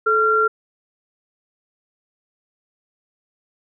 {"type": "tone pair together", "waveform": "sine", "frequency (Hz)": [434.4, 1376.1], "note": ["A4", "F6"], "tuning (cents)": [-22, -26], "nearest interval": "octave + minor sixth", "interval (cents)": 1996, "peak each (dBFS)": [-19, -15], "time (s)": [0.06, 0.48], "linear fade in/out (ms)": 10, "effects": []}